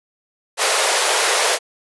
pink high-pass noise, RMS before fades -17 dBFS, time 0.57-1.59 s, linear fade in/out 50 ms, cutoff 420 Hz, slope 48 dB/octave, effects resampled to 24000 Hz

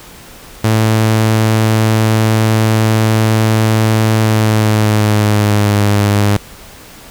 sawtooth tone with pitch glide, 110 to 102.63 Hz, A2 to G#2, 0 to -20 cents, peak -5 dBFS, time 0.64-6.37 s, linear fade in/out 5 ms, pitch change -120 cents, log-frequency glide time 4.19-5.84 s, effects pink hiss -36 dBFS RMS until 7.1 s

